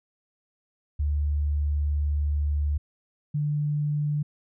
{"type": "tone pair in turn", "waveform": "sine", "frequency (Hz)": [73.42, 147.95], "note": ["D2", "D3"], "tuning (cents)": [0, 13], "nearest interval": "octave", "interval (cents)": 1213, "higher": "second", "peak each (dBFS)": [-22, -23], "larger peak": "first", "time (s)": [[0.99, 2.78], [3.34, 4.23]], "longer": "first", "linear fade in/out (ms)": 10, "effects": []}